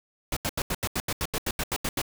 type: noise bursts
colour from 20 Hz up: pink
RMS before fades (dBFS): -28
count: 14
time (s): 0.32-2.017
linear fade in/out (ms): 2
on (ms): 46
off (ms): 81
effects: none